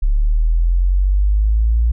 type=linear sweep; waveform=sine; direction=up; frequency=34.65 to 58.27 Hz; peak=-11 dBFS; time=0.02-1.92 s; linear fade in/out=10 ms; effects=none